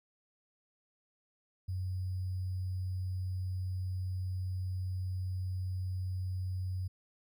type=tone with sample-and-hold; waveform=sine; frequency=92.5 Hz; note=F#2; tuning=in tune; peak=-33 dBFS; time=1.68-6.88 s; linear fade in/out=10 ms; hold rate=4900 Hz; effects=none